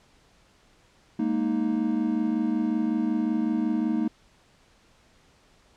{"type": "chord", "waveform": "triangle", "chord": "Ab suspended second", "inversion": "none", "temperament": "equal", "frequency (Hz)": [207.7, 233.1, 311.1], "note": ["Ab3", "Bb3", "Eb4"], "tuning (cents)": [0, 0, 0], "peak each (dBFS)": [-28, -24, -25], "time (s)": [1.19, 4.08], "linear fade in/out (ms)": 5, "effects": ["pink hiss -60 dBFS RMS until 5.76 s", "low-pass 7000 Hz 12 dB/octave"]}